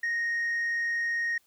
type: tone with frequency modulation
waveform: sine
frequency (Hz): 1864.7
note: A#6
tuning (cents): 0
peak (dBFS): -24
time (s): 0.03-1.38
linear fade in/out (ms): 5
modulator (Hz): 37.8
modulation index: 0.22
effects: tanh soft clip ceiling -25 dBFS + white hiss -67 dBFS RMS until 1.46 s